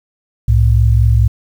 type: tone pair together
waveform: sine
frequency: 65.41 / 109.92 Hz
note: C2 / A2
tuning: 0 / -1 cents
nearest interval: major sixth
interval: 899 cents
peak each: -10 dBFS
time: 0.48-1.28 s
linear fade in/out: 5 ms
effects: 7-bit